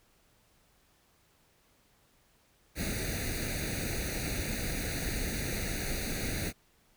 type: noise with comb filter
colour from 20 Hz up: pink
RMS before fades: -34 dBFS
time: 2.75-6.53 s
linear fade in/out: 50 ms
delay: 0.47 ms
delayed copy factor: +0.9
effects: pink hiss -67 dBFS RMS until 6.96 s